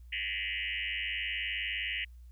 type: tone with frequency modulation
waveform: sine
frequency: 2434 Hz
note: D#7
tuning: 39 cents flat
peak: -32 dBFS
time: 0.12-2.05 s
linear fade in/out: 10 ms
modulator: 99.5 Hz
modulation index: 5.7
effects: added 60 Hz sine -48 dBFS peak until 2.31 s + white hiss -75 dBFS RMS until 2.31 s